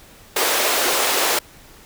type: high-pass noise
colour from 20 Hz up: pink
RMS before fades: -19 dBFS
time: 0.36-1.39 s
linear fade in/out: 5 ms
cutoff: 380 Hz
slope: 24 dB/octave
effects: pink hiss -46 dBFS RMS until 1.85 s